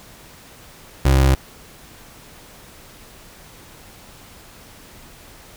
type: tone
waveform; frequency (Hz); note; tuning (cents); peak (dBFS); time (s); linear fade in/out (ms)
30% pulse; 66.9; C2; +39; -9; 1.05-1.35; 5
effects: pink hiss -44 dBFS RMS until 5.56 s